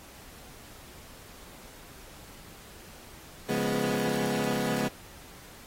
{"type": "chord", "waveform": "20% pulse", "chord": "C# dominant seventh", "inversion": "none", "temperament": "equal", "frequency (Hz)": [138.59, 174.61, 207.7, 246.9], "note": ["C#3", "E#3", "G#3", "B3"], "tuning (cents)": [0, 0, 0, 0], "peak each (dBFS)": [-30, -31, -26, -26], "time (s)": [3.48, 4.89], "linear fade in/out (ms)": 20, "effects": ["pink hiss -50 dBFS RMS until 5.66 s", "AAC 48 kbps"]}